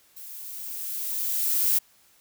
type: noise with level ramp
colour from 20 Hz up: violet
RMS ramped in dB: -42 to -21 dBFS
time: 0.16-1.79 s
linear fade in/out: 10 ms
effects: white hiss -60 dBFS RMS until 2.2 s